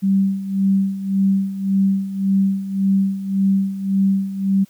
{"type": "tone with tremolo", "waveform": "sine", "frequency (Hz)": 194.5, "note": "G3", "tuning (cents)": -13, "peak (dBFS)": -12, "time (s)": [0.02, 4.65], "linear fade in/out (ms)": 20, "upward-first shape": "sine", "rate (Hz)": 1.8, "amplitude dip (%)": 75, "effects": ["white hiss -55 dBFS RMS until 4.69 s"]}